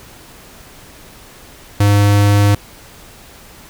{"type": "tone", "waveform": "square", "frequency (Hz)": 102, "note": "G#2", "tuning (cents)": -31, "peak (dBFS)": -9, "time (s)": [1.8, 2.55], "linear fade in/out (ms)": 5, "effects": ["pink hiss -40 dBFS RMS until 3.69 s"]}